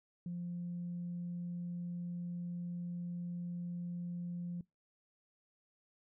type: tone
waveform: sine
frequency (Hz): 174.61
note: F3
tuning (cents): 0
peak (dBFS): -37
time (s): 0.26-4.61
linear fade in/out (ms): 2
effects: noise-tail reverb RT60 0.2 s tail -24 dB re dry + tanh soft clip ceiling -34 dBFS